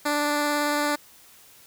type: tone with vibrato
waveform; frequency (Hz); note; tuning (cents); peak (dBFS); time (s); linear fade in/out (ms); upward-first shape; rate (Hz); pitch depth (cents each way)
10% pulse; 293.7; D4; 0; -14; 0.05-0.96; 10; sine; 18; 9
effects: white hiss -52 dBFS RMS until 1.66 s